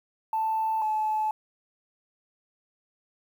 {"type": "tone pair in turn", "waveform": "sine", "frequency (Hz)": [882, 863.3], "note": ["A5", "A5"], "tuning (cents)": [4, -33], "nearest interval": "unison", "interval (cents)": 37, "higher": "first", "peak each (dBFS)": -23, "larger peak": "neither", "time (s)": [[0.33, 0.82], [0.82, 1.31]], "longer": "neither", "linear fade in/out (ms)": 2, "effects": ["tanh soft clip ceiling -19 dBFS", "9-bit"]}